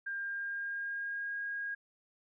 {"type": "tone with pitch glide", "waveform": "sine", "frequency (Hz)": [1600, 1632.7], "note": ["G6", "G#6"], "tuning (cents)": [35, -30], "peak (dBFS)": -35, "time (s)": [0.06, 1.75], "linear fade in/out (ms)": 10, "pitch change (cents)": 35, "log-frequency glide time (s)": [0.17, 1.37], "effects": []}